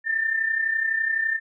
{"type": "tone pair together", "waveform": "sine", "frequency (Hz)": [1766.1, 1798], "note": ["A6", "A6"], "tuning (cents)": [6, 37], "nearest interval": "unison", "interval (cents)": 31, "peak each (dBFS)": [-28, -22], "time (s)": [0.04, 1.4], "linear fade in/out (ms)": 50, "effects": []}